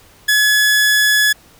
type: tone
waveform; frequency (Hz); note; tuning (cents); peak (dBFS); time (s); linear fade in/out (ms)
sawtooth; 1700; G#6; +40; -7; 0.28-1.33; 10
effects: pink hiss -47 dBFS RMS until 1.59 s